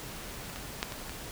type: clicks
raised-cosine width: 0.2 ms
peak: -27 / -22 / -12 / -21 / -22 dBFS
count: 5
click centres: 0.499 / 0.56 / 0.829 / 0.922 / 1.095 s
effects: pink hiss -42 dBFS RMS until 1.31 s